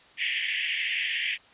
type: band-pass noise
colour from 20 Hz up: pink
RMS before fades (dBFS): -29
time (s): 0.17-1.38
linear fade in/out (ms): 50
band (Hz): 1800 to 3300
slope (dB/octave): 96
effects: white hiss -55 dBFS RMS until 1.53 s + resampled to 8000 Hz